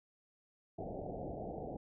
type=low-pass noise; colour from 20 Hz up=white; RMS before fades=-43 dBFS; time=0.78-1.77 s; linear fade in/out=10 ms; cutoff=780 Hz; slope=96 dB/octave; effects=none